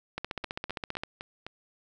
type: two click trains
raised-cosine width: 0.3 ms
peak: -17 / -22 dBFS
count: 14 / 5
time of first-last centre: 0.18-1.035 / 0.44-1.466 s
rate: 15.2 / 3.9 Hz
effects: none

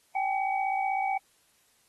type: tone cluster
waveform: sine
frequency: 775 / 831 / 2267 Hz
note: G5 / G#5 / C#7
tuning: -20 / +1 / +38 cents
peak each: -27 / -33 / -35 dBFS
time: 0.15-1.18 s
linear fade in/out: 5 ms
effects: white hiss -66 dBFS RMS until 1.88 s + AAC 32 kbps

